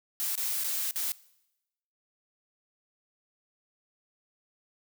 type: noise with dropouts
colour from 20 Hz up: blue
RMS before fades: -31 dBFS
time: 0.2-1.12 s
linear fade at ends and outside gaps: 0 ms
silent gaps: 0.354-0.377 / 0.637-0.644 / 0.91-0.959 s
effects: noise-tail reverb RT60 0.9 s tail -21 dB re dry